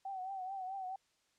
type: tone with vibrato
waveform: sine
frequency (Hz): 761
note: F#5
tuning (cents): +48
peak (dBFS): -39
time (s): 0.05-0.96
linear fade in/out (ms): 5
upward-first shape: triangle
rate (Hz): 4.6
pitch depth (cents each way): 74
effects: white hiss -75 dBFS RMS until 1.38 s + low-pass 7000 Hz 12 dB/octave